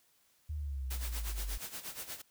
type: exponential sweep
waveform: sine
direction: down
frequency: 77.78 to 46.25 Hz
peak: -35 dBFS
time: 0.49-1.58 s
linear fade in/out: 10 ms
type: noise with tremolo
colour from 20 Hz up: white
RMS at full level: -41 dBFS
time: 0.9-2.22 s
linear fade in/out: 10 ms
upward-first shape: sine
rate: 8.4 Hz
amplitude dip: 75%
effects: white hiss -70 dBFS RMS until 2.3 s